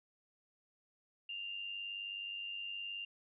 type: tone with amplitude modulation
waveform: sine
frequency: 2794 Hz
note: F7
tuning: in tune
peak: -38 dBFS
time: 1.29-3.05 s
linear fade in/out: 5 ms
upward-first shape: sine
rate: 99.1 Hz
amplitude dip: 50%
effects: none